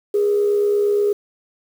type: tone pair together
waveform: sine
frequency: 410.4 / 479 Hz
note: G#4 / A#4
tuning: -21 / +47 cents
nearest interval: minor third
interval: 268 cents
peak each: -14 / -26 dBFS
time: 0.14-1.13 s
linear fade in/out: 5 ms
effects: tanh soft clip ceiling -8 dBFS + 7-bit